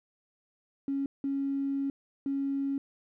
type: tone bursts at uneven times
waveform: triangle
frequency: 276 Hz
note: C#4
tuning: 7 cents flat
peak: -24 dBFS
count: 3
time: 0.88-1.06 / 1.24-1.9 / 2.26-2.78 s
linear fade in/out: 2 ms
effects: tanh soft clip ceiling -26 dBFS